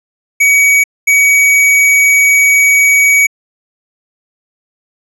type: tone pair in turn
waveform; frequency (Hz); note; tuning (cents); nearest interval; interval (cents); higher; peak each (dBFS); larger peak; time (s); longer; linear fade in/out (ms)
square; 2262 / 2262; C#7 / C#7; +34 / +34; unison; 0; neither; -6; neither; 0.4-0.84 / 1.07-3.27; second; 10
effects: low-pass 12000 Hz 12 dB/octave